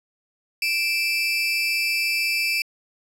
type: tone pair together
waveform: 30% pulse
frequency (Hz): 2352 / 2626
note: D7 / E7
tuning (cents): +2 / -7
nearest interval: major second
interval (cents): 191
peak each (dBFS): -21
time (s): 0.62-2.62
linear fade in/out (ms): 2
effects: low-pass 12000 Hz 12 dB/octave